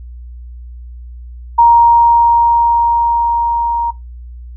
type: tone with level ramp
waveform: sine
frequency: 938 Hz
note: A#5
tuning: 11 cents sharp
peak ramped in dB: -3 to -13 dBFS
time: 1.58-3.91 s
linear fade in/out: 10 ms
effects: noise-tail reverb RT60 0.2 s tail -20 dB re dry + added 60 Hz sine -28 dBFS peak until 4.56 s